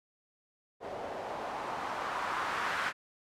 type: noise with low-pass filter sweep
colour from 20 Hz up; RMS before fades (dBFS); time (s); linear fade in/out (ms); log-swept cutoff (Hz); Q
blue; -36; 0.8-2.93; 50; 580 to 1500; 1.9
effects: none